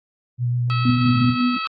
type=tone with vibrato; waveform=sine; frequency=121.8 Hz; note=B2; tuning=24 cents flat; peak=-18 dBFS; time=0.38-1.37 s; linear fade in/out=50 ms; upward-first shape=square; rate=6.9 Hz; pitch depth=11 cents each way
type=harmonic tone; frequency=649 Hz; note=E5; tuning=27 cents flat; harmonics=2 / 3 / 4 / 5 / 6 / 7; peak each=-25 / -40 / -30 / -36 / -39 / -35 dBFS; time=0.7-1.67 s; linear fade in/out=0 ms
type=tone with tremolo; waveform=sine; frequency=246.9 Hz; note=B3; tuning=in tune; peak=-15 dBFS; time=0.85-1.57 s; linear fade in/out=5 ms; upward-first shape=sine; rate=5.4 Hz; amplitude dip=55%
effects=AAC 32 kbps